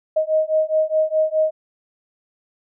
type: beating tone pair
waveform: sine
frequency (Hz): 624 / 628.8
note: D#5 / D#5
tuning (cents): +5 / +18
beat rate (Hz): 4.8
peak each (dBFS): -19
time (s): 0.16-1.51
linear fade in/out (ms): 10
effects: none

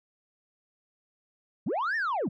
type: linear two-way sweep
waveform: sine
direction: up then down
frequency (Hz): 130.81 to 1864.7 to 130.81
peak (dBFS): -24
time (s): 1.66-2.29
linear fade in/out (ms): 10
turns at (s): 1.96
effects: tanh soft clip ceiling -25 dBFS

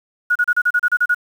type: tone bursts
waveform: sine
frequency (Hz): 1453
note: F#6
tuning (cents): -32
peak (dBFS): -12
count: 10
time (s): 0.3-1.147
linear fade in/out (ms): 10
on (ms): 55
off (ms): 33
effects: 7-bit

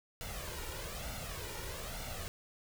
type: noise with flanger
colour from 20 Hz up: pink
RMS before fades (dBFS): -42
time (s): 0.21-2.28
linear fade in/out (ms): 0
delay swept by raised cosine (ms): 1.4 to 2.15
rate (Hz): 1.1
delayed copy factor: +0.65
effects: none

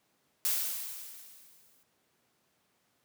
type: noise with exponential decay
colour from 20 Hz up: blue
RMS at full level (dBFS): -28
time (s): 0.45-1.83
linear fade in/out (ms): 0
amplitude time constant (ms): 300
effects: pink hiss -73 dBFS RMS until 3.04 s + high-pass 150 Hz 12 dB/octave

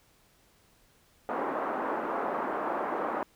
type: band-pass noise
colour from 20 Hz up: white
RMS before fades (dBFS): -32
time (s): 1.29-3.23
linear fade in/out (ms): 0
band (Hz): 250 to 1200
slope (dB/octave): 24
effects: pink hiss -64 dBFS RMS until 3.35 s

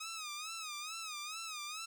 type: tone with vibrato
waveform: 10% pulse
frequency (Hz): 1257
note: D#6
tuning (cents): +17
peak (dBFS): -33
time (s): 0-1.86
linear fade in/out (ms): 10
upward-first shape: sine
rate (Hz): 2.3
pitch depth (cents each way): 110
effects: none

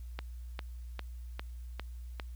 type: click train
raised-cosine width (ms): 0.3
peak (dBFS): -22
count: 6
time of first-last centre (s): 0.19-2.198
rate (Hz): 2.49
effects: added 60 Hz sine -41 dBFS peak until 2.35 s + white hiss -67 dBFS RMS until 2.35 s

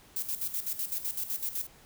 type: noise with tremolo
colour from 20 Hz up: violet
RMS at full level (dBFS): -32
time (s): 0.16-1.67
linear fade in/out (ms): 5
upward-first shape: square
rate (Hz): 7.9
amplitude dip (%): 70
effects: pink hiss -57 dBFS RMS until 1.85 s

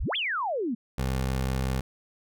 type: exponential two-way sweep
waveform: sine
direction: up then down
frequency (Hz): 30 to 3543 to 214.4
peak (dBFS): -26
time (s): 0-0.75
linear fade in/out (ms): 10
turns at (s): 0.16
type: tone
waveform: 20% pulse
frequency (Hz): 65.3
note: C2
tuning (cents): -3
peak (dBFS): -21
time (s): 0.98-1.81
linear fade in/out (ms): 5
effects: none

